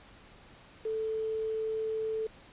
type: tone with quantisation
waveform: sine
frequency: 440 Hz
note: A4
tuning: in tune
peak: -30 dBFS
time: 0.85-2.27 s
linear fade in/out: 5 ms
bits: 8
effects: pink hiss -55 dBFS RMS until 2.52 s + resampled to 8000 Hz